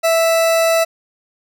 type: tone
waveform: 40% pulse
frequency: 659 Hz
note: E5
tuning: 1 cent flat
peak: -11 dBFS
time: 0.03-0.85 s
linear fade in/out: 20 ms
effects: none